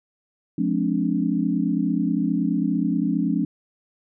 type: chord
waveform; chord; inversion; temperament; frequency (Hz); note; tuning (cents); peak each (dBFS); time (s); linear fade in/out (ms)
sine; D half-diminished seventh; first; just; 176.2 / 211.4 / 264.3 / 293.7; F3 / Ab3 / C4 / D4; +16 / +31 / +18 / 0; -25; 0.58-3.45; 5
effects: none